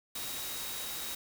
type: tone in noise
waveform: sine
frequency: 3803 Hz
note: A#7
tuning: 34 cents sharp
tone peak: -45 dBFS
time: 0.15-1.15 s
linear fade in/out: 5 ms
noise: white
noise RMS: -39 dBFS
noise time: 0.15-1.15 s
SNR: -9 dB
effects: none